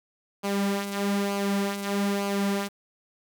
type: tone with flanger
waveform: sawtooth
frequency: 200 Hz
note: G3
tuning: 35 cents sharp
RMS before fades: -27 dBFS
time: 0.43-2.69 s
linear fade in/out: 20 ms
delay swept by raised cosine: 0.53 to 5.03 ms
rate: 1.1 Hz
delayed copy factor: -0.5
effects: 8-bit